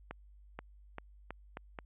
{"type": "accelerating click train", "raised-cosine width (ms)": 0.5, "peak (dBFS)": -26, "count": 6, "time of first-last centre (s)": [0.11, 1.788], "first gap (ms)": 480, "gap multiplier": 0.82, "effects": ["added 50 Hz sine -55 dBFS peak until 1.85 s", "resampled to 8000 Hz"]}